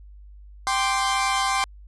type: chord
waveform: sawtooth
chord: G suspended fourth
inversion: none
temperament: equal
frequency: 784 / 1046.5 / 1174.7 Hz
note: G5 / C6 / D6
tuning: 0 / 0 / 0 cents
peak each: -21 / -20 / -25 dBFS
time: 0.67-1.64 s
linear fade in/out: 0 ms
effects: added 50 Hz sine -42 dBFS peak until 1.87 s + resampled to 24000 Hz